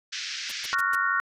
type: band-pass noise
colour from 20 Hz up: white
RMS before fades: -34 dBFS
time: 0.12-0.75 s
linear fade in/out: 10 ms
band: 1500 to 6000 Hz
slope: 48 dB/octave
type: noise bursts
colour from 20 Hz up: white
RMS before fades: -38 dBFS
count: 4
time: 0.49-0.954 s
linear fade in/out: 5 ms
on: 26 ms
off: 120 ms
type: chord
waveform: sine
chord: Gb major seventh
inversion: second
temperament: just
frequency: 1110 / 1387.5 / 1480 / 1850 Hz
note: Db6 / F6 / Gb6 / Bb6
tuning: +2 / -12 / 0 / -14 cents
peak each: -28 / -27 / -27 / -29 dBFS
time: 0.73-1.2 s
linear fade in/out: 0 ms
effects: resampled to 32000 Hz